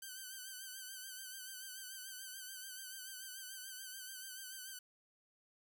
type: tone with vibrato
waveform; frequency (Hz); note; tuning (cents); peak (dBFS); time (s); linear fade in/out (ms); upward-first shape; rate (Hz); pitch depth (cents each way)
5% pulse; 1534; G6; -38; -36; 0.02-4.79; 5; sine; 6.9; 52
effects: none